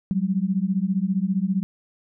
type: beating tone pair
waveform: sine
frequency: 183.2 / 198.2 Hz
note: F#3 / G3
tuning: -17 / +19 cents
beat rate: 15 Hz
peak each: -23 dBFS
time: 0.11-1.63 s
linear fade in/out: 0 ms
effects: none